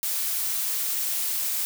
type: noise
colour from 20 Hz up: blue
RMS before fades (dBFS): -27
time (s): 0.03-1.65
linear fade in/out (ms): 0
effects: none